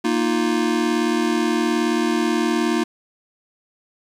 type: chord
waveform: square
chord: Bb suspended fourth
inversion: none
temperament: just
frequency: 233.1 / 310.8 / 349.6 Hz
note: Bb3 / Eb4 / F4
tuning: 0 / -2 / +2 cents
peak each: -23 dBFS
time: 0.04-2.84 s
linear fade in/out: 10 ms
effects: low-pass 8000 Hz 12 dB/octave + 8-bit